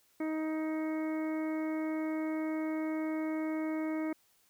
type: harmonic tone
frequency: 313.9 Hz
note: D#4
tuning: 15 cents sharp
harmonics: 1 / 2 / 3 / 4 / 5 / 6 / 7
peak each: -32 / -41 / -48 / -49 / -54 / -52 / -48 dBFS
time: 0.2-4.13 s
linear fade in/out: 5 ms
effects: white hiss -69 dBFS RMS until 4.49 s